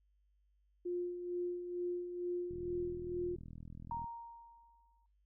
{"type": "tone with tremolo", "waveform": "sine", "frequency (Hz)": 353.7, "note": "F4", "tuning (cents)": 22, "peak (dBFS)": -34, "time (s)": [0.85, 3.36], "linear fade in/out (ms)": 10, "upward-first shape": "sine", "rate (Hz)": 2.2, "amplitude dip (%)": 55}
{"type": "click train", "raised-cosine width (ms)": 5, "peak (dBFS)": -38, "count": 64, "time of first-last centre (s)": [2.51, 4.043], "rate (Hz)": 41.1}
{"type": "tone with exponential decay", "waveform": "sine", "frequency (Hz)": 932, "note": "A#5", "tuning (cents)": -1, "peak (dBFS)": -36, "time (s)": [3.91, 5.06], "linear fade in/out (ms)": 2, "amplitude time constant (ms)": 250}
{"effects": ["noise-tail reverb RT60 0.3 s tail -24 dB re dry", "added 50 Hz sine -70 dBFS peak until 5.25 s"]}